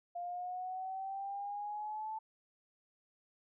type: exponential sweep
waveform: sine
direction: up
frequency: 697 to 880 Hz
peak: -38 dBFS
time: 0.15-2.19 s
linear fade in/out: 10 ms
effects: none